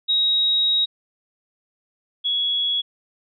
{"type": "tone pair in turn", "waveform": "sine", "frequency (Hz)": [3800, 3355], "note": ["A#7", "G#7"], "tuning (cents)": [33, 17], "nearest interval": "major second", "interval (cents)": 216, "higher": "first", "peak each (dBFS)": [-16, -19], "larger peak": "first", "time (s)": [[0.08, 0.86], [2.24, 2.82]], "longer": "first", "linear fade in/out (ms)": 20, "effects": []}